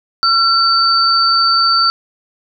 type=tone pair together; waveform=sine; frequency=1358 / 4572 Hz; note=F6 / D8; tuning=-49 / -47 cents; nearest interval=octave + major sixth; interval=2102 cents; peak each=-12 dBFS; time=0.23-1.9 s; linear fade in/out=0 ms; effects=none